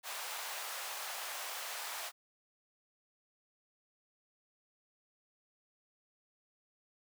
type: high-pass noise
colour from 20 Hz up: pink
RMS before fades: -42 dBFS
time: 0.03-2.12 s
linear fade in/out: 50 ms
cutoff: 670 Hz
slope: 24 dB/octave
effects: none